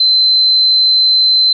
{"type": "tone", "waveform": "sine", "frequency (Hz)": 4073, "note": "C8", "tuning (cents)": -47, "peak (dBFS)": -7, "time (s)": [0, 1.53], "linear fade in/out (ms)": 5, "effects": []}